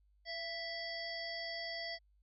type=harmonic tone with a mistuned harmonic; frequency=659.3 Hz; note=E5; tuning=in tune; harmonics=1 / 3 / 5 / 7 / 8; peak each=-45 / -44 / -51 / -45 / -49 dBFS; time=0.25-1.99 s; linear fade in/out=50 ms; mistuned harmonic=1; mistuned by=+37 cents; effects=added 50 Hz sine -67 dBFS peak until 2.22 s